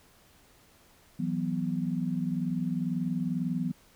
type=chord; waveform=sine; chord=E suspended second; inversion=none; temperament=equal; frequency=164.81 / 185 / 246.9 Hz; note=E3 / F#3 / B3; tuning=0 / 0 / 0 cents; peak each=-32 dBFS; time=1.19-3.72 s; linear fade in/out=10 ms; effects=pink hiss -60 dBFS RMS until 3.95 s